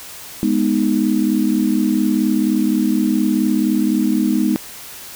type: chord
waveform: sine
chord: G# minor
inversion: none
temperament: equal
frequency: 207.7 / 246.9 / 311.1 Hz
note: G#3 / B3 / D#4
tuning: 0 / 0 / 0 cents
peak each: -18 dBFS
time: 0.43-4.56 s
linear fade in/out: 0 ms
effects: white hiss -35 dBFS RMS until 5.15 s